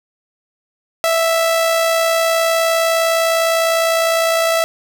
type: tone with amplitude modulation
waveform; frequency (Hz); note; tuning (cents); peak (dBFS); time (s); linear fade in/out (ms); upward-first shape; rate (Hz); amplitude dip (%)
sawtooth; 659.3; E5; 0; -8; 1.04-4.64; 0; sine; 59.8; 30
effects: none

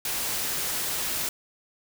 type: noise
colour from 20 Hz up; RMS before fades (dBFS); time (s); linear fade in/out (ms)
white; -29; 0.05-1.29; 2
effects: none

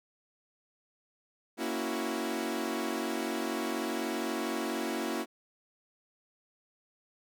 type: chord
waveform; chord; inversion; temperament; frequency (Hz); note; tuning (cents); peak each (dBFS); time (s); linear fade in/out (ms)
sawtooth; F# dominant seventh; first; equal; 233.1 / 277.2 / 329.6 / 370; A#3 / C#4 / E4 / F#4; 0 / 0 / 0 / 0; -33 / -34 / -32 / -34; 1.57-5.26; 50
effects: none

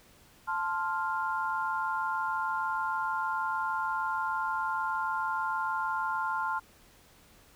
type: chord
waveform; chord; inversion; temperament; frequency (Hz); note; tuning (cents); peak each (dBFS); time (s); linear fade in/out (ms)
sine; F major; first; equal; 880 / 1046.5 / 1396.9; A5 / C6 / F6; 0 / 0 / 0; -33; 0.47-6.6; 20
effects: pink hiss -59 dBFS RMS until 7.55 s

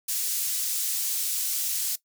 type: high-pass noise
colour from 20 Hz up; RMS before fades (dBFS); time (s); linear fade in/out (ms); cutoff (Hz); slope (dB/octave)
pink; -28; 0.08-1.96; 10; 6600; 12
effects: noise-tail reverb RT60 0.1 s tail -18 dB re dry

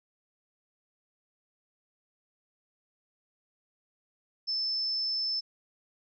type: tone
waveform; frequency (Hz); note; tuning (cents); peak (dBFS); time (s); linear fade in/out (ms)
sine; 5270; E8; -1; -28; 4.47-5.41; 20
effects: none

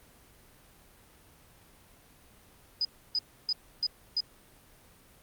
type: tone bursts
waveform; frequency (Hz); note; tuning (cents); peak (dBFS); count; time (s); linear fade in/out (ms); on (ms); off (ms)
sine; 4978; D#8; 0; -25; 5; 2.81-4.205; 2; 39; 300
effects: pink hiss -58 dBFS RMS until 5.22 s + Opus 32 kbps

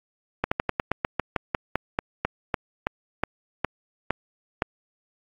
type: slowing click train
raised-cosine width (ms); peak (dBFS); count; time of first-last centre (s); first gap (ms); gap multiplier
0.5; -7; 19; 0.44-4.621; 75; 1.12
effects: AAC 64 kbps

